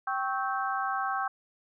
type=harmonic tone with a mistuned harmonic; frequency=260 Hz; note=C4; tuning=11 cents flat; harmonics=3 / 4 / 5 / 6; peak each=-32 / -33 / -34 / -35 dBFS; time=0.07-1.28 s; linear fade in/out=5 ms; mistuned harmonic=4; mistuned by=+100 cents; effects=none